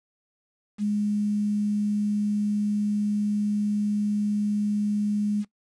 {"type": "tone with quantisation", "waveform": "sine", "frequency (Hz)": 207.7, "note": "G#3", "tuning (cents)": 0, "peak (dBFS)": -22, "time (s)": [0.78, 5.45], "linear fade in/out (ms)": 50, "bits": 8, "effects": ["noise-tail reverb RT60 0.1 s tail -19 dB re dry", "resampled to 22050 Hz"]}